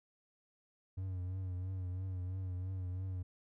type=tone with vibrato; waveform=triangle; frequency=92.4 Hz; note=F#2; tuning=2 cents flat; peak=-35 dBFS; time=0.97-3.23 s; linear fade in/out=10 ms; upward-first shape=triangle; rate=3 Hz; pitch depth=59 cents each way; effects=none